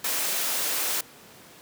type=high-pass noise; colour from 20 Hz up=white; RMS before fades=-27 dBFS; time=0.04-1.01 s; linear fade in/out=5 ms; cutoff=290 Hz; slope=12 dB/octave; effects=pink hiss -49 dBFS RMS until 1.61 s + high-pass 150 Hz 12 dB/octave